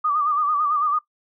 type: tone with vibrato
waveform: sine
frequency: 1193 Hz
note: D6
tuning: 27 cents sharp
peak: -18 dBFS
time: 0.04-0.99 s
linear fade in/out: 10 ms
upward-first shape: sine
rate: 9 Hz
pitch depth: 77 cents each way
effects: noise-tail reverb RT60 0.1 s tail -17 dB re dry